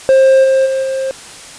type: tone with level steps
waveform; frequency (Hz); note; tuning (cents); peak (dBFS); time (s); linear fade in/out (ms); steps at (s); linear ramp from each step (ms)
triangle; 531; C5; +25; -3 / -6 / -11 / -13; 0.09-1.11; 0; 0.43 / 0.65 / 0.82; 20
effects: white hiss -33 dBFS RMS until 1.58 s + resampled to 22050 Hz